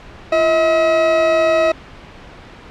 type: tone pair together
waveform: 40% pulse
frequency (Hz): 341.5 / 641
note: F4 / E5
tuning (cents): -39 / -49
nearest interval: major seventh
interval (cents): 1090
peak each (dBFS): -22 / -11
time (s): 0.32-1.72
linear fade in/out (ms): 5
effects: pink hiss -38 dBFS RMS until 2.7 s + low-pass 3000 Hz 12 dB/octave